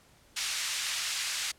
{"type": "band-pass noise", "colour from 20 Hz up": "white", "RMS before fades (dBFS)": -33, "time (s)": [0.36, 1.52], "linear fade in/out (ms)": 10, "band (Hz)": [1700, 6300], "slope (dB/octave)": 12, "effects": ["pink hiss -61 dBFS RMS until 1.58 s", "low-pass 12000 Hz 12 dB/octave"]}